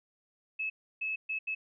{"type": "tone bursts at uneven times", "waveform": "sine", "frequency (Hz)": 2594, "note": "E7", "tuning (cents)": -28, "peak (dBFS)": -31, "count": 4, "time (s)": [[0.59, 0.7], [1.01, 1.16], [1.29, 1.39], [1.47, 1.55]], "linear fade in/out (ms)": 10, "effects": []}